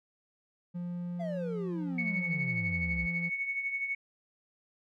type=tone with pitch glide; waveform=triangle; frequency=175.5 to 171.39 Hz; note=F3 to F3; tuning=+9 to -32 cents; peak=-32 dBFS; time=0.74-3.3 s; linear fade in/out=20 ms; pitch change=-41 cents; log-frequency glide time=2.07-2.82 s
type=exponential sweep; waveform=triangle; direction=down; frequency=698.5 to 59.6 Hz; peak=-33 dBFS; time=1.19-3.07 s; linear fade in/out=20 ms
type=tone with tremolo; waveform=sine; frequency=2217 Hz; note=C#7; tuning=in tune; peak=-28 dBFS; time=1.98-3.95 s; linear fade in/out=5 ms; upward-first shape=triangle; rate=12 Hz; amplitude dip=65%
effects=tanh soft clip ceiling -18 dBFS